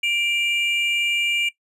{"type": "tone pair together", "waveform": "triangle", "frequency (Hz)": [2358, 2844], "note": ["D7", "F7"], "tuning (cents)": [6, 31], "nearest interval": "minor third", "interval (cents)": 325, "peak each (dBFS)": [-20, -22], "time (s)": [0.03, 1.49], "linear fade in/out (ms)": 5, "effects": ["noise-tail reverb RT60 0.1 s tail -17 dB re dry", "resampled to 32000 Hz"]}